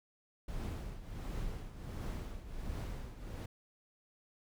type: noise with tremolo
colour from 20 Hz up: brown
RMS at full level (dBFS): -38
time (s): 0.48-3.46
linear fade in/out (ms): 5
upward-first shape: triangle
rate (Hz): 1.4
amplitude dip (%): 75
effects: none